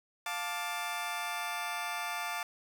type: chord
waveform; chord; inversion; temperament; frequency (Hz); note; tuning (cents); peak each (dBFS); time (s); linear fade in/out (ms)
20% pulse; D minor; first; just; 704.8 / 881 / 1174.7; F5 / A5 / D6; +16 / +2 / 0; -34; 0.26-2.43; 2
effects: none